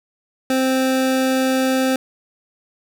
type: tone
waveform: 25% pulse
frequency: 261.6 Hz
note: C4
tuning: in tune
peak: -12 dBFS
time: 0.5-1.96 s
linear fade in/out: 2 ms
effects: none